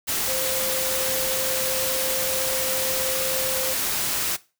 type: tone in noise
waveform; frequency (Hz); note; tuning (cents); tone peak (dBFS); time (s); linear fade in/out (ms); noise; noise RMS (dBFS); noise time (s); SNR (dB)
sine; 523.3; C5; 0; -29; 0.27-3.74; 20; white; -25; 0.07-4.37; -7
effects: noise-tail reverb RT60 0.3 s tail -19 dB re dry